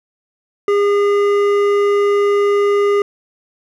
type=tone with hard clipping; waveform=triangle; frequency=406.6 Hz; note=G#4; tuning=37 cents flat; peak=-13 dBFS; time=0.68-3.02 s; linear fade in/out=2 ms; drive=14 dB; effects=none

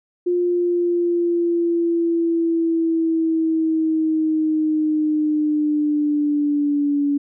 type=linear sweep; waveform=sine; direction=down; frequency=354.5 to 285 Hz; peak=-16 dBFS; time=0.26-7.18 s; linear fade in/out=10 ms; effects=none

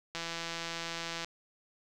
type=click train; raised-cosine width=0.2 ms; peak=-20 dBFS; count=184; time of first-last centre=0.15-1.246 s; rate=167 Hz; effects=none

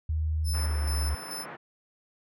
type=tone with pitch glide; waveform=sine; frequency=78.1 to 72.45 Hz; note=D#2 to D2; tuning=+7 to -23 cents; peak=-25 dBFS; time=0.09-1.15 s; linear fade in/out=5 ms; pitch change=-130 cents; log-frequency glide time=0.53-0.91 s
type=tone with tremolo; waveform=20% pulse; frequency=5274 Hz; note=E8; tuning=in tune; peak=-29 dBFS; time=0.44-1.46 s; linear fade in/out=50 ms; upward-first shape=square; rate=2.3 Hz; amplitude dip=55%
type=band-pass noise; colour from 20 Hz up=white; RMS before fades=-42 dBFS; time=0.53-1.57 s; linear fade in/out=20 ms; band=120 to 1800 Hz; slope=24 dB/octave
effects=none

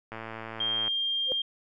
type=click train; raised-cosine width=0.5 ms; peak=-23 dBFS; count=86; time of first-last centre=0.12-0.879 s; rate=112 Hz
type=tone; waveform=sine; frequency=3200 Hz; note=G7; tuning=35 cents sharp; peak=-26 dBFS; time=0.6-1.42 s; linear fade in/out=5 ms
type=tone with exponential growth; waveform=sine; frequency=515 Hz; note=C5; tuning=28 cents flat; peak=-25 dBFS; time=1.25-1.32 s; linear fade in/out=0 ms; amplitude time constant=15 ms
effects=none

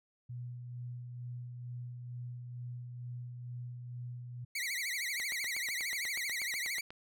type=tone with tremolo; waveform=sine; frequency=122.3 Hz; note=B2; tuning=16 cents flat; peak=-39 dBFS; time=0.29-4.45 s; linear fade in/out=10 ms; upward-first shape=sine; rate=2.2 Hz; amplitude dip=35%
type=tone with vibrato; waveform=sawtooth; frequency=2093 Hz; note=C7; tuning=in tune; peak=-31 dBFS; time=4.55-6.81 s; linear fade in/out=5 ms; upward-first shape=triangle; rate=13 Hz; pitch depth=200 cents each way
type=click train; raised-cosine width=0.3 ms; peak=-30 dBFS; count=15; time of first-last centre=5.2-6.905 s; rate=8.21 Hz
effects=none

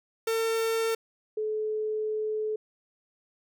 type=tone pair in turn; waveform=45% pulse / sine; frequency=451.5 / 430.7 Hz; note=A4 / A4; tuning=+45 / -37 cents; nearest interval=minor second; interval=82 cents; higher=first; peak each=-25 / -27 dBFS; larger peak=first; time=0.27-0.95 / 1.37-2.56 s; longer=second; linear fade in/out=5 ms; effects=none

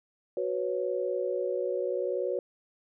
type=chord; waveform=sine; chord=F# suspended fourth; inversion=none; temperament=equal; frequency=370 / 493.9 / 554.4 Hz; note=F#4 / B4 / C#5; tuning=0 / 0 / 0 cents; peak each=-32 dBFS; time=0.37-2.39 s; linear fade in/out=2 ms; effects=none

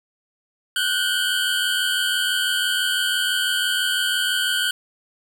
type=tone cluster; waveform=square; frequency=1458 / 1544 / 2978 / 3181 Hz; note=F#6 / G6 / F#7 / G7; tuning=-26 / -27 / +11 / +25 cents; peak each=-26 dBFS; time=0.76-4.71 s; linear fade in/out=2 ms; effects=none

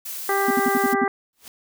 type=noise; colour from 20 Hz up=blue; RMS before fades=-32 dBFS; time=0.05-0.94 s; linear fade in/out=10 ms
type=harmonic tone; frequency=394.9 Hz; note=G4; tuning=13 cents sharp; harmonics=1 / 2 / 3 / 4 / 5; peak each=-23 / -24 / -26 / -28 / -29 dBFS; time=0.29-1.08 s; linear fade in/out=2 ms
type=tone bursts; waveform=sine; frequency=252.5 Hz; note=B3; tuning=39 cents sharp; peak=-18 dBFS; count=7; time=0.48-1.042 s; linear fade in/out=5 ms; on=28 ms; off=61 ms
type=noise with exponential growth; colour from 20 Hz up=white; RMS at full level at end=-38 dBFS; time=1.33-1.48 s; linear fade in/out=1 ms; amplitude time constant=31 ms
effects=none

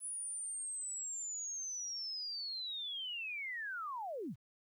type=linear sweep; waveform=sine; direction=down; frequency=9956 to 85.6 Hz; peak=-39 dBFS; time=0-4.36 s; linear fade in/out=50 ms; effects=12-bit

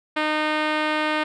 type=tone with low-pass filter; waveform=5% pulse; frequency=306.6 Hz; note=D#4; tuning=25 cents flat; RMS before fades=-23 dBFS; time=0.16-1.24 s; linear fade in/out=10 ms; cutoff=2900 Hz; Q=0.51; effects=none

